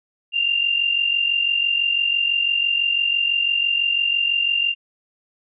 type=tone pair together; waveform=sine; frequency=2750 / 2796 Hz; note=F7 / F7; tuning=-27 / +1 cents; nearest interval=unison; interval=28 cents; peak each=-24 / -18 dBFS; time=0.32-4.75 s; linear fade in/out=50 ms; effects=none